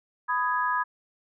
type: chord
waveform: sine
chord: G# minor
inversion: first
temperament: just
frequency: 996.7 / 1245.9 / 1661.2 Hz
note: B5 / D#6 / G#6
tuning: +16 / +2 / 0 cents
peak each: -26 / -29 / -29 dBFS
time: 0.28-0.84 s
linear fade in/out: 20 ms
effects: none